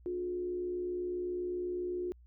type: tone with frequency modulation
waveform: sine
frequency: 357.7 Hz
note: F4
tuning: 41 cents sharp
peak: -33 dBFS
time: 0.06-2.12 s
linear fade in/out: 0 ms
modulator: 67.7 Hz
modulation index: 0.4
effects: added 60 Hz sine -55 dBFS peak until 2.26 s